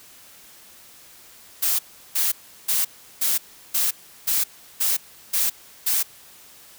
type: noise bursts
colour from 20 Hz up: blue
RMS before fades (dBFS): -21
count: 9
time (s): 1.62-6.03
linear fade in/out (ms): 10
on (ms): 170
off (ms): 360
effects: white hiss -48 dBFS RMS until 6.78 s